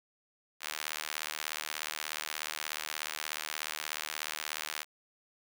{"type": "tone with high-pass filter", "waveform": "sawtooth", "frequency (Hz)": 76.7, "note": "D#2", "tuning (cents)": -24, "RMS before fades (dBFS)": -39, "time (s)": [0.6, 4.85], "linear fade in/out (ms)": 50, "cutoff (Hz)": 1700, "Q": 0.7, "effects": []}